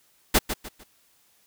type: noise with echo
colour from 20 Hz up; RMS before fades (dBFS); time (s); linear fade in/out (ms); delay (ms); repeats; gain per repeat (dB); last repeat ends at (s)
pink; -18; 0.34-0.39; 10; 150; 3; -10; 0.84
effects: white hiss -63 dBFS RMS until 1.46 s